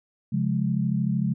sine tone cluster, 137 / 176.9 / 210.1 Hz, C#3 / F3 / G#3, -20 / +23 / +20 cents, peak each -26 dBFS, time 0.32-1.34 s, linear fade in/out 10 ms, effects none

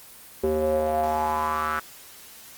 square tone with band-pass filter sweep, 77.3 Hz, D#2, 11 cents flat, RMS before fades -24 dBFS, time 0.43-1.8 s, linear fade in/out 10 ms, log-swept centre 420 to 1400 Hz, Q 5.5, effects white hiss -46 dBFS RMS until 2.57 s + Opus 24 kbps

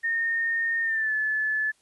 sine tone with pitch glide, 1834 to 1731.1 Hz, A#6 to A6, -29 to -29 cents, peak -23 dBFS, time 0.03-1.72 s, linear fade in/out 20 ms, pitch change -100 cents, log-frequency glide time 0.82-1.13 s, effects white hiss -65 dBFS RMS until 1.81 s + resampled to 24000 Hz

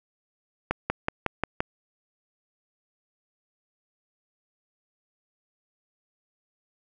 accelerating click train, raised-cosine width 0.5 ms, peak -9 dBFS, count 6, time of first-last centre 0.71-1.605 s, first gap 190 ms, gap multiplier 0.97, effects none

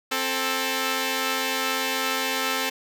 5% pulse tone pair together, 263.5 / 440 Hz, C4 / A4, +12 / 0 cents, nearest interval major sixth, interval 888 cents, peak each -15 dBFS, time 0.11-2.7 s, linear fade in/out 10 ms, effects none

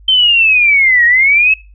sine linear two-way sweep, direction down then up, 3120 to 1864.7 to 2612 Hz, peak -6 dBFS, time 0.08-1.54 s, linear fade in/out 5 ms, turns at 1.05 s, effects noise-tail reverb RT60 0.3 s tail -22 dB re dry + added 50 Hz sine -37 dBFS peak until 1.74 s

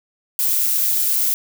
violet noise with amplitude modulation, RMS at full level -17 dBFS, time 0.39-1.34 s, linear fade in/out 0 ms, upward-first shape sine, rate 128 Hz, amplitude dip 30%, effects none

